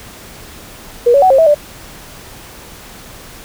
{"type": "tone with pitch steps", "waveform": "sine", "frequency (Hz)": [479.3, 561, 750, 536, 649, 590], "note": ["A#4", "C#5", "F#5", "C5", "E5", "D5"], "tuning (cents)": [48, 21, 23, 42, -27, 8], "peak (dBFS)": -5, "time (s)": [1.06, 1.546], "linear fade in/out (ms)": 10, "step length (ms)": 81, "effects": ["pink hiss -35 dBFS RMS until 3.44 s"]}